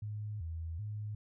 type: tone with vibrato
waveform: sine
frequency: 93 Hz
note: F#2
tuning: 9 cents sharp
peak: -37 dBFS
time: 0.02-1.15 s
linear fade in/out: 5 ms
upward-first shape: square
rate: 1.3 Hz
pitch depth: 220 cents each way
effects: none